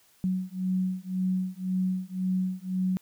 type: beating tone pair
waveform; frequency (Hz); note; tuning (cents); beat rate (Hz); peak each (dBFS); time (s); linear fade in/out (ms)
sine; 184.7 / 186.6; F#3 / F#3; -3 / +15; 1.9; -29; 0.24-2.97; 0
effects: white hiss -62 dBFS RMS until 3.01 s